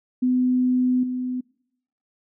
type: tone with level steps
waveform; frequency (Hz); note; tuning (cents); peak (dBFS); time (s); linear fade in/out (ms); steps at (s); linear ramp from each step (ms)
sine; 252.2; B3; +36; -17 / -24; 0.22-1.41; 10; 1.03; 5
effects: noise-tail reverb RT60 0.8 s tail -25 dB re dry